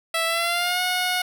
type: tone with pitch glide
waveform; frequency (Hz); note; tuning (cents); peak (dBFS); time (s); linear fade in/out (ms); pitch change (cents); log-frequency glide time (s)
10% pulse; 659.3 to 727.3; E5 to F#5; 0 to -30; -13; 0.14-1.22; 5; +170; 0.26-0.81
effects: none